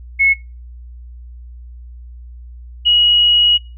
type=tone pair in turn; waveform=sine; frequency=2189 / 2903 Hz; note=C#7 / F#7; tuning=-22 / -34 cents; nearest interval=perfect fourth; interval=488 cents; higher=second; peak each=-9 dBFS; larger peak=neither; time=0.19-0.34 / 2.85-3.58 s; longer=second; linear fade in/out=20 ms; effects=noise-tail reverb RT60 0.3 s tail -22 dB re dry + added 60 Hz sine -32 dBFS peak until 3.77 s